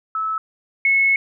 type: tone pair in turn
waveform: sine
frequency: 1303 / 2191 Hz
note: E6 / C#7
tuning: -20 / -21 cents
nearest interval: major sixth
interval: 899 cents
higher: second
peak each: -20 / -13 dBFS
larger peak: second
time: 0.15-0.38 / 0.85-1.16 s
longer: second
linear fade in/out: 2 ms
effects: none